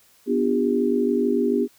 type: chord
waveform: sine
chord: G dominant seventh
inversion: first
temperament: equal with one note detuned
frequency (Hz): 246.9 / 293.7 / 349.2 / 400.7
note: B3 / D4 / F4 / G4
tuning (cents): 0 / 0 / 0 / +38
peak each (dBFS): -22 / -26 / -27 / -22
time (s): 0.26-1.68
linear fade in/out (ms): 50
effects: white hiss -57 dBFS RMS until 1.78 s